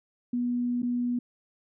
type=tone with dropouts; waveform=sine; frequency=243.6 Hz; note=B3; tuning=24 cents flat; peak=-25 dBFS; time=0.33-1.19 s; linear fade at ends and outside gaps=5 ms; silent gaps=0.821-0.829 s; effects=none